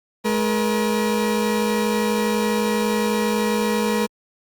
30% pulse tone pair together, 212.5 / 477.1 Hz, G#3 / A#4, +40 / +40 cents, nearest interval octave + major second, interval 1400 cents, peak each -18 / -20 dBFS, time 0.24-4.07 s, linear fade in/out 20 ms, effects Opus 48 kbps

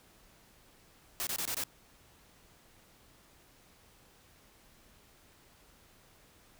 white noise bursts, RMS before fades -35 dBFS, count 5, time 1.2-1.637 s, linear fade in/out 0 ms, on 69 ms, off 23 ms, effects pink hiss -62 dBFS RMS until 6.59 s

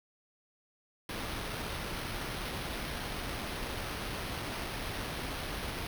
pink noise with sample-and-hold, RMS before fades -38 dBFS, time 1.09-5.87 s, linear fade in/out 2 ms, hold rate 7350 Hz, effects none

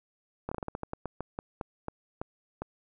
slowing click train, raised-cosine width 1 ms, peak -20 dBFS, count 16, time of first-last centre 0.49-2.62 s, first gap 25 ms, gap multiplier 1.22, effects none

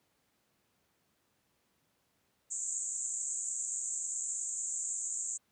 white band-pass noise, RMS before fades -37 dBFS, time 2.5-5.38 s, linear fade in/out 20 ms, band 6800 to 7900 Hz, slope 96 dB/octave, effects pink hiss -75 dBFS RMS until 5.51 s + high-pass 100 Hz 12 dB/octave

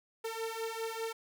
sawtooth beating tone pair, 448.5 / 453.5 Hz, A4 / A#4, +33 / -48 cents, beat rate 5 Hz, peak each -35 / -35 dBFS, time 0.24-1.13 s, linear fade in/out 10 ms, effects none

